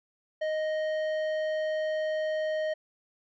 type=tone with tanh clipping; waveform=sine; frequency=622.3 Hz; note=D#5; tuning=in tune; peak=-29 dBFS; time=0.41-2.74 s; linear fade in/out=10 ms; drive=11 dB; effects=none